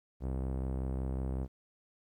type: tone with low-pass filter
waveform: sawtooth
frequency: 65.41 Hz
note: C2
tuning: in tune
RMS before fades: -35 dBFS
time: 0.2-1.48 s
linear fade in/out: 50 ms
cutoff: 640 Hz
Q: 0.71
effects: 12-bit